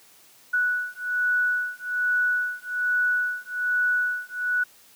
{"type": "beating tone pair", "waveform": "sine", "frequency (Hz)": [1475, 1476.2], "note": ["F#6", "F#6"], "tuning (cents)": [-6, -4], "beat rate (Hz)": 1.2, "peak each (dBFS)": -25, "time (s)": [0.53, 4.64], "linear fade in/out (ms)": 10, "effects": ["white hiss -54 dBFS RMS until 4.95 s", "high-pass 100 Hz 12 dB/octave"]}